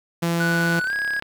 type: tone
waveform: sawtooth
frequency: 169.2 Hz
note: E3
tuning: 45 cents sharp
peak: -16 dBFS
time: 0.22-0.8 s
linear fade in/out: 10 ms
type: tone with pitch glide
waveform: triangle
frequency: 1480 to 1651.7 Hz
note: F#6 to G#6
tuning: 0 to -10 cents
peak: -20 dBFS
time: 0.4-1.2 s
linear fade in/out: 5 ms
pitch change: +190 cents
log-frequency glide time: 0.84-0.94 s
type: click train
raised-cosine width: 0.3 ms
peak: -20 dBFS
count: 25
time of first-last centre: 0.52-1.224 s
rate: 34.1 Hz
effects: 8-bit